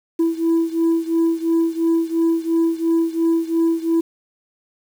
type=beating tone pair; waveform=sine; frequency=329.6 / 332.5 Hz; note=E4 / E4; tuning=0 / +15 cents; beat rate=2.9 Hz; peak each=-16 / -18 dBFS; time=0.19-4.01 s; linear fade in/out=10 ms; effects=tanh soft clip ceiling -12 dBFS + 7-bit